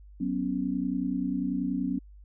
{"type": "chord", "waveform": "sine", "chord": "F# suspended fourth", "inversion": "none", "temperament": "equal with one note detuned", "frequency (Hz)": [185.53, 246.9, 277.2], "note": ["F#3", "B3", "C#4"], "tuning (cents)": [5, 0, 0], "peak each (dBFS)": [-32, -31, -30], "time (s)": [0.2, 1.99], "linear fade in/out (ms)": 10, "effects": ["added 50 Hz sine -47 dBFS peak until 2.24 s"]}